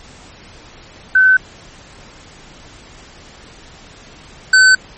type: tone pair in turn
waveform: sine / square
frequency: 1522 / 1522 Hz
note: F#6 / F#6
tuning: +48 / +48 cents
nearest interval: unison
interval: 0 cents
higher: neither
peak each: -6 dBFS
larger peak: neither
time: 1.15-1.37 / 4.53-4.75 s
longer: neither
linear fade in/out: 5 ms
effects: pink hiss -40 dBFS RMS until 4.97 s + MP3 32 kbps